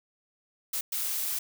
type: noise bursts at uneven times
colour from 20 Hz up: blue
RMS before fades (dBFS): -31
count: 2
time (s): 0.73-0.81 / 0.92-1.39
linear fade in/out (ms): 5
effects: none